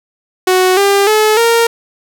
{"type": "tone with pitch steps", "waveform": "sawtooth", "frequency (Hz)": [370, 398.9, 430, 463.5], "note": ["F#4", "G4", "A4", "A#4"], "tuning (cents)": [0, 30, -40, -10], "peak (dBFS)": -4, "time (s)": [0.47, 1.67], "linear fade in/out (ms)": 5, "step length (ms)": 300, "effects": []}